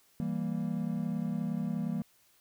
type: chord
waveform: triangle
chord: E diminished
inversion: none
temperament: equal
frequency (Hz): 164.81 / 196 / 233.1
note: E3 / G3 / Bb3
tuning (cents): 0 / 0 / 0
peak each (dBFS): -33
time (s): 0.2-2.02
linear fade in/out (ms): 0
effects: white hiss -66 dBFS RMS until 2.4 s

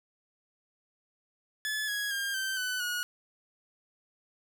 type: tone with pitch steps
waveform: sawtooth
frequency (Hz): 1721 / 1663.3 / 1607.6 / 1553.7 / 1501.7 / 1451.4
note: A6 / G#6 / G6 / G6 / F#6 / F#6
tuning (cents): -39 / +2 / +43 / -16 / +25 / -34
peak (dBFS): -27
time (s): 1.65-3.03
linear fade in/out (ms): 0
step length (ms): 230
effects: none

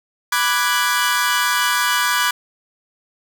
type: chord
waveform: sawtooth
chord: G# half-diminished seventh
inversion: first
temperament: equal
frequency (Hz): 987.8 / 1174.7 / 1480 / 1661.2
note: B5 / D6 / F#6 / G#6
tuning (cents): 0 / 0 / 0 / 0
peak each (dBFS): -18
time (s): 0.32-2.31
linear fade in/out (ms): 5
effects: none

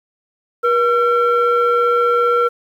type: tone pair together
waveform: sine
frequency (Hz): 480 / 1357.6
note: B4 / F6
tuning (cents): -49 / -49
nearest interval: octave + tritone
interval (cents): 1800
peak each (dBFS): -13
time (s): 0.63-2.49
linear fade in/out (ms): 20
effects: tanh soft clip ceiling -8 dBFS + 8-bit

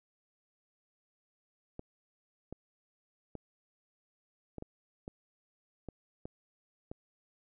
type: clicks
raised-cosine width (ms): 2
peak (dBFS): -28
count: 9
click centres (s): 1.794 / 2.526 / 3.353 / 4.583 / 4.624 / 5.079 / 5.887 / 6.255 / 6.915
effects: none

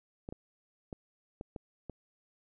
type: clicks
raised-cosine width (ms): 2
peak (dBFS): -27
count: 6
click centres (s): 0.289 / 0.325 / 0.928 / 1.411 / 1.562 / 1.897
effects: none

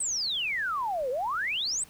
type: exponential two-way sweep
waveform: sine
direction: down then up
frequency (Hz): 8530 to 483.3 to 8530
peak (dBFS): -27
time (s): 0-1.84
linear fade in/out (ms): 5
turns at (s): 1.1
effects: pink hiss -54 dBFS RMS until 1.89 s

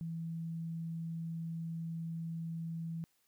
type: tone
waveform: sine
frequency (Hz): 164.81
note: E3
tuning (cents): 0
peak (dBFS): -37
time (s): 0.01-3.04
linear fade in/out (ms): 0
effects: white hiss -75 dBFS RMS until 3.27 s

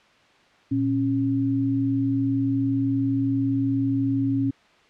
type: tone pair together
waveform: sine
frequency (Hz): 116.54 / 273.8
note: A#2 / C#4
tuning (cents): 0 / -21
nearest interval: octave + minor third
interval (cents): 1479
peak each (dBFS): -26 / -21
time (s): 0.71-4.51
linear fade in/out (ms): 10
effects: white hiss -56 dBFS RMS until 4.89 s + low-pass 3000 Hz 12 dB/octave

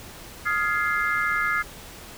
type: chord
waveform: sine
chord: F minor seventh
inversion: third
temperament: equal with one note detuned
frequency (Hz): 1244.5 / 1396.9 / 1681.5 / 2093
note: Eb6 / F6 / Ab6 / C7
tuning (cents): 0 / 0 / +21 / 0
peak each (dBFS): -27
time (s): 0.45-1.63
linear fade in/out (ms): 20
effects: pink hiss -42 dBFS RMS until 2.17 s

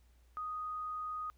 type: tone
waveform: sine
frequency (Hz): 1244.5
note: D#6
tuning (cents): 0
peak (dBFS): -37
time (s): 0.37-1.3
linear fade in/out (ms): 0
effects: added 60 Hz sine -62 dBFS peak until 1.37 s + pink hiss -74 dBFS RMS until 1.37 s

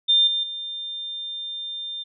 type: tone with level steps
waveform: sine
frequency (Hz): 3600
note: A7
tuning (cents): +39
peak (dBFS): -14 / -21 / -29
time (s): 0.08-2.04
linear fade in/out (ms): 20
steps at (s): 0.27 / 0.43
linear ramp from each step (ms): 5
effects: none

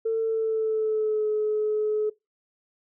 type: tone with pitch glide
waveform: sine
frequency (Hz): 448.7 to 426.7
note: A4 to G#4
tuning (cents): +34 to +47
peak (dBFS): -21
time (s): 0.05-2.1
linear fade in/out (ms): 10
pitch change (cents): -87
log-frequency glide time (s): 0.21-1.27
effects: noise-tail reverb RT60 0.2 s tail -22 dB re dry + tanh soft clip ceiling -17 dBFS

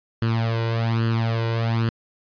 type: tone with flanger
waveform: sawtooth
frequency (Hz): 114.3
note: A#2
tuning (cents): -34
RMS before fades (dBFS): -22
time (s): 0.22-1.89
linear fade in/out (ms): 0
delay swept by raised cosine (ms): 0.66 to 2.06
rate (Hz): 1.2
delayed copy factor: +0.75
effects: resampled to 11025 Hz

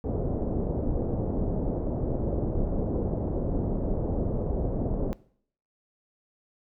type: low-pass noise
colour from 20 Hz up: pink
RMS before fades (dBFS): -28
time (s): 0.04-5.13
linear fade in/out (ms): 0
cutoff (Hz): 600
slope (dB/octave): 24
effects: noise-tail reverb RT60 0.6 s tail -21 dB re dry

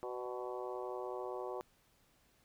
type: harmonic tone with a mistuned harmonic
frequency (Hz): 124.7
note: B2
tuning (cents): +17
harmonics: 3 / 4 / 5 / 6 / 7 / 8 / 9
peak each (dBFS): -43 / -45 / -47 / -49 / -50 / -51 / -52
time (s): 0.03-1.61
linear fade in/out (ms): 0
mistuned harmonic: 5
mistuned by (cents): -39
effects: pink hiss -71 dBFS RMS until 2.44 s

